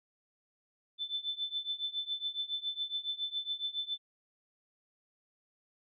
sine tone with tremolo, 3524 Hz, A7, 2 cents sharp, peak -30 dBFS, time 0.98-3.98 s, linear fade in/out 50 ms, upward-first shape triangle, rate 7.2 Hz, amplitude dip 95%, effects none

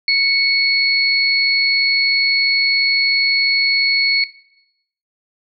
sine tone pair together, 2217 / 4363 Hz, C#7 / C#8, 0 / -28 cents, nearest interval octave, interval 1172 cents, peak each -15 dBFS, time 0.08-4.24 s, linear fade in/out 2 ms, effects noise-tail reverb RT60 0.8 s tail -18 dB re dry

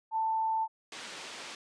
sine tone, 887 Hz, A5, 14 cents sharp, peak -27 dBFS, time 0.11-0.68 s, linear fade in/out 50 ms
white band-pass noise, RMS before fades -44 dBFS, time 0.92-1.55 s, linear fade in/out 2 ms, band 240 to 4400 Hz, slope 12 dB/octave
effects resampled to 22050 Hz

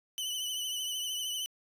sawtooth tone with vibrato, 3000 Hz, F#7, 23 cents sharp, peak -30 dBFS, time 0.18-1.46 s, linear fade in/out 0 ms, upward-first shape triangle, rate 13 Hz, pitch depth 51 cents each way, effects resampled to 32000 Hz

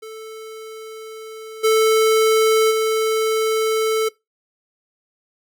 square tone with level steps, 440 Hz, A4, in tune, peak -33 / -13 / -17 dBFS, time 0.02-4.09 s, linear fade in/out 10 ms, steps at 1.63 / 2.7 s, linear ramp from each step 20 ms, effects noise-tail reverb RT60 0.2 s tail -22 dB re dry

